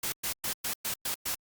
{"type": "noise bursts", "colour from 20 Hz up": "white", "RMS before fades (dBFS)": -32, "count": 7, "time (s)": [0.03, 1.348], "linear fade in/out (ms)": 5, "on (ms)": 94, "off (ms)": 110, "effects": ["Opus 48 kbps"]}